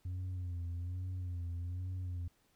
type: tone with vibrato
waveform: sine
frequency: 89 Hz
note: F2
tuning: 33 cents sharp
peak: -34 dBFS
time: 0.05-2.28 s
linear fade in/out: 5 ms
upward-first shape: sine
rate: 1.2 Hz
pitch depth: 62 cents each way
effects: tanh soft clip ceiling -36 dBFS + pink hiss -73 dBFS RMS until 2.55 s